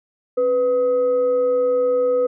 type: tone with frequency modulation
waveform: sine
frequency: 497.1 Hz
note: B4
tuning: 11 cents sharp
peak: -15 dBFS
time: 0.37-2.27 s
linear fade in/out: 10 ms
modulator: 770 Hz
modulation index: 0.26
effects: none